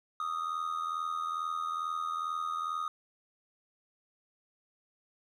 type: tone with amplitude modulation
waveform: triangle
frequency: 1242 Hz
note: D#6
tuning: 3 cents flat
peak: -27 dBFS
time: 0.2-2.88 s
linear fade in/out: 2 ms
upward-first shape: sine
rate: 82.3 Hz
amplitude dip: 70%
effects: none